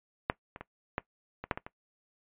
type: clicks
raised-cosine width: 0.5 ms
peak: -10 / -27 / -25 / -15 / -23 / -12 / -21 / -26 dBFS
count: 8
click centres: 0.299 / 0.561 / 0.61 / 0.981 / 1.44 / 1.512 / 1.575 / 1.665 s
effects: noise-tail reverb RT60 0.1 s tail -19 dB re dry + resampled to 8000 Hz